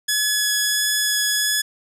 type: tone with vibrato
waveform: 10% pulse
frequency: 1695 Hz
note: G#6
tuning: 35 cents sharp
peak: -9 dBFS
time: 0.08-1.62 s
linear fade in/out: 10 ms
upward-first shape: sine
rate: 1.5 Hz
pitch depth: 8 cents each way
effects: none